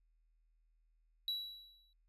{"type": "tone with exponential decay", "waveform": "triangle", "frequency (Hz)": 3915, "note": "B7", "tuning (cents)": -16, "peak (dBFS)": -32, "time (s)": [1.28, 1.93], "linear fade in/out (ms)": 1, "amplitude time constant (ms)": 140, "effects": ["added 40 Hz sine -70 dBFS peak until 2.08 s", "resampled to 32000 Hz"]}